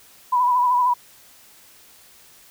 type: tone with vibrato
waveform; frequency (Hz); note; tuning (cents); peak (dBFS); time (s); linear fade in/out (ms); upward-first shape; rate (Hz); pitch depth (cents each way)
sine; 987.8; B5; 0; -15; 0.32-0.94; 10; sine; 13; 43
effects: white hiss -50 dBFS RMS until 2.5 s